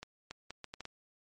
accelerating click train, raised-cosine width 0.2 ms, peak -25 dBFS, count 7, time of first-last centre 0.03-0.854 s, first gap 280 ms, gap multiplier 0.7, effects MP3 48 kbps

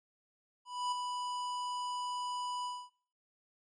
square tone with ADSR envelope, 987.8 Hz, B5, in tune, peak -32 dBFS, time 0.65-2.9 s, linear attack 270 ms, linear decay 8 ms, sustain -5 dB, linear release 250 ms, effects noise-tail reverb RT60 0.4 s tail -17 dB re dry + resampled to 22050 Hz

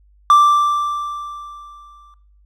triangle tone with exponential decay, 1174.7 Hz, D6, in tune, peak -4 dBFS, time 0.3-2.14 s, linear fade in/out 1 ms, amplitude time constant 400 ms, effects noise-tail reverb RT60 0.5 s tail -17 dB re dry + added 50 Hz sine -49 dBFS peak until 2.45 s

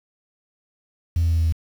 sine tone with pitch steps, 83.9 / 83.13 / 82.36 / 81.61 / 80.86 Hz, E2 / E2 / E2 / E2 / E2, +31 / +15 / -1 / -17 / -33 cents, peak -15 dBFS, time 1.16-1.525 s, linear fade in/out 5 ms, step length 73 ms, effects tanh soft clip ceiling -13 dBFS + 7-bit

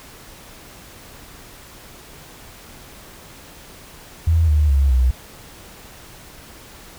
sine tone with pitch steps, 82 / 75.19 / 68.95 / 63.23 Hz, E2 / D2 / C#2 / B1, -9 / +41 / -9 / +41 cents, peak -12 dBFS, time 4.27-5.11 s, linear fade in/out 5 ms, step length 210 ms, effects pink hiss -42 dBFS RMS until 6.98 s

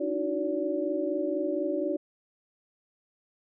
sine tone cluster, 293.6 / 317.7 / 368.8 / 574 Hz, D4 / D#4 / F#4 / D5, 0 / +36 / -6 / -40 cents, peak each -33 / -32 / -32 / -31 dBFS, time 0-1.97 s, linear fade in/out 10 ms, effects none

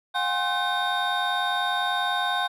triangle tone cluster, 719 / 809 / 1058 / 1529 / 3681 Hz, F#5 / G#5 / C6 / G6 / A#7, -50 / -46 / +19 / -44 / -23 cents, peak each -27 / -28 / -29 / -27 / -28 dBFS, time 0.14-2.48 s, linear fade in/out 20 ms, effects none

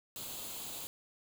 white noise with comb filter, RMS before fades -43 dBFS, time 0.16-0.87 s, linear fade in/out 0 ms, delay 0.27 ms, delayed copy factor +0.6, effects none

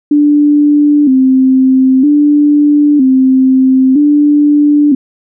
sine tone with vibrato, 277.2 Hz, C#4, in tune, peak -4 dBFS, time 0.11-4.95 s, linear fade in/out 5 ms, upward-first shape square, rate 0.52 Hz, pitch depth 100 cents each way, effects none

